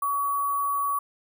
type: tone with sample-and-hold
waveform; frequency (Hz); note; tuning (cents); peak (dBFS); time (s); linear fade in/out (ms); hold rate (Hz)
sine; 1129; C#6; +31; -23; 0.02-0.99; 5; 11025
effects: none